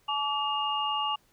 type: tone cluster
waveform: sine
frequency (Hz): 857 / 1151 / 2832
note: A5 / D6 / F7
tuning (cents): -46 / -35 / +23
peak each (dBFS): -31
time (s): 0.08-1.16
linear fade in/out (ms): 10
effects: pink hiss -66 dBFS RMS until 1.32 s